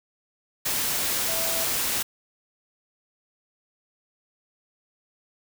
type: tone in noise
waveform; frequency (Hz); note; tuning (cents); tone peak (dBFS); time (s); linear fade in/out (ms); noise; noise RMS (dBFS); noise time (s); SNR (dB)
sine; 659.3; E5; 0; -33; 1.28-1.65; 10; white; -26; 0.65-2.03; -10
effects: none